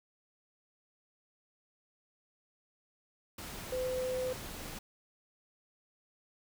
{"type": "tone in noise", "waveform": "sine", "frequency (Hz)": 510, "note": "C5", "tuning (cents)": -44, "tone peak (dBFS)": -32, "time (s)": [3.72, 4.33], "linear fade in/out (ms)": 5, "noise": "pink", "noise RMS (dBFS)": -44, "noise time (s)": [3.38, 4.79], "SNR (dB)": 9, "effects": []}